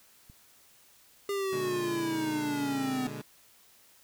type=click; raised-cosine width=5 ms; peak=-39 dBFS; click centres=0.299 s
type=exponential sweep; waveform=square; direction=down; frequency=404.5 to 252.1 Hz; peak=-30 dBFS; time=1.29-3.07 s; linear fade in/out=2 ms
type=chord; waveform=20% pulse; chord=G# diminished; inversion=first; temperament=equal with one note detuned; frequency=120.51 / 146.83 / 207.7 Hz; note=B2 / D3 / G#3; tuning=-42 / 0 / 0 cents; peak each=-38 / -36 / -38 dBFS; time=1.52-3.22 s; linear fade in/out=10 ms
effects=white hiss -60 dBFS RMS until 4.03 s